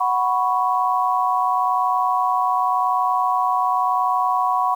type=chord; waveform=sine; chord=F# suspended fourth; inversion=none; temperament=equal; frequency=740 / 987.8 / 1108.7 Hz; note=F#5 / B5 / C#6; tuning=0 / 0 / 0 cents; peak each=-21 dBFS; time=0-4.75 s; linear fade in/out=10 ms; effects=8-bit